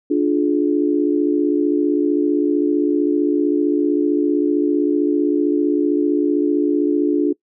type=chord; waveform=sine; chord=D diminished; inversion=none; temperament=equal with one note detuned; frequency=293.7 / 349.2 / 422.6 Hz; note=D4 / F4 / Ab4; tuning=0 / 0 / +30 cents; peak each=-16 / -19 / -22 dBFS; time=0.1-7.33 s; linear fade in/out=10 ms; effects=noise-tail reverb RT60 0.1 s tail -23 dB re dry